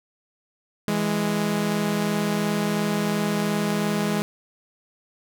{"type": "tone pair together", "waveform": "sawtooth", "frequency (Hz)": [164.85, 207.7], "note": ["E3", "G#3"], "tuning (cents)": [0, 0], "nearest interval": "major third", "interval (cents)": 400, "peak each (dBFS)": [-23, -19], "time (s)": [0.88, 4.22], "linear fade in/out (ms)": 0, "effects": []}